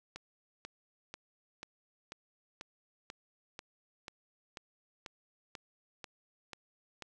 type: click train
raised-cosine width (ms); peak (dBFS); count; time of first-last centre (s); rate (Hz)
0.2; -26; 15; 0.16-7.023; 2.04
effects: none